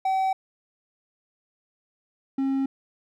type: tone pair in turn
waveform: triangle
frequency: 764 / 270.1 Hz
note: G5 / C#4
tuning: -45 / -45 cents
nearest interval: octave + tritone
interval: 1800 cents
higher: first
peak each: -19 / -20 dBFS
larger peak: first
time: 0.05-0.33 / 2.38-2.66 s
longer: neither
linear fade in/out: 5 ms
effects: none